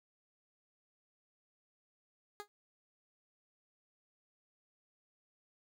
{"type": "tone with exponential decay", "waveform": "15% pulse", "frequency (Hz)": 412.9, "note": "G#4", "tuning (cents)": -10, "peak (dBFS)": -33, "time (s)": [2.4, 2.48], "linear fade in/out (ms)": 0, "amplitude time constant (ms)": 17, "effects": []}